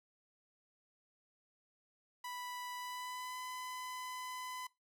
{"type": "tone with pitch glide", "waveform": "sawtooth", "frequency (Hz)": [987.8, 1008.6], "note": ["B5", "B5"], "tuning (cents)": [0, 36], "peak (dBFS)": -39, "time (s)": [2.24, 4.67], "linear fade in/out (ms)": 5, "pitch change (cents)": 36, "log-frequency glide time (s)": [2.76, 3.38], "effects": ["noise-tail reverb RT60 0.2 s tail -20 dB re dry"]}